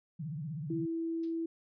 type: tone with vibrato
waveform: sine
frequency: 152.7 Hz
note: D#3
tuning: 32 cents flat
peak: -36 dBFS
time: 0.19-0.86 s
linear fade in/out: 10 ms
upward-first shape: sine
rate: 16 Hz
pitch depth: 200 cents each way
type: tone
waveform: sine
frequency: 329.6 Hz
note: E4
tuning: in tune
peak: -32 dBFS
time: 0.7-1.46 s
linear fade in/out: 5 ms
type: noise with exponential decay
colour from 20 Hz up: violet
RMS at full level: -43 dBFS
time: 1.23-1.41 s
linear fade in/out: 5 ms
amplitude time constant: 37 ms
effects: resampled to 11025 Hz